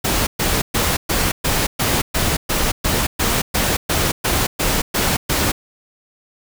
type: noise bursts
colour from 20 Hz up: pink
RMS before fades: -18 dBFS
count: 16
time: 0.04-5.52 s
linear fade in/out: 10 ms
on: 230 ms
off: 120 ms
effects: none